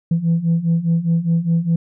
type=beating tone pair; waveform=sine; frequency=164.1 / 169 Hz; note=E3 / E3; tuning=-8 / +43 cents; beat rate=4.9 Hz; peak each=-18 / -15 dBFS; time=0.11-1.76 s; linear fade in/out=5 ms; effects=tanh soft clip ceiling -10 dBFS